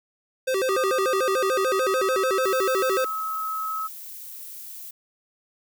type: tone with vibrato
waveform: square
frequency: 447.3 Hz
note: A4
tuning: 28 cents sharp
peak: -22 dBFS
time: 0.47-3.05 s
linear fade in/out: 10 ms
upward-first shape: square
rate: 6.8 Hz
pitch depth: 260 cents each way
type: tone with pitch glide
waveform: sine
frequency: 1223 to 1287.5 Hz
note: D#6 to E6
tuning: -30 to -41 cents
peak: -26 dBFS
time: 0.68-3.88 s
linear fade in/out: 20 ms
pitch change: +89 cents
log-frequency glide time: 1.38-2.35 s
type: noise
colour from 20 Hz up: violet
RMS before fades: -39 dBFS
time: 2.43-4.91 s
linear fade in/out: 5 ms
effects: none